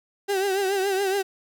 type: tone with vibrato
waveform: 35% pulse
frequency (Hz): 389.3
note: G4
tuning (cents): -12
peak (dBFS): -20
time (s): 0.28-1.23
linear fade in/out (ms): 20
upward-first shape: triangle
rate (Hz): 7.1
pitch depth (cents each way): 86
effects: none